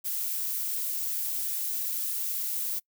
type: noise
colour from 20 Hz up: violet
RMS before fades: -31 dBFS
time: 0.04-2.8 s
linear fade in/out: 20 ms
effects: noise-tail reverb RT60 0.1 s tail -25 dB re dry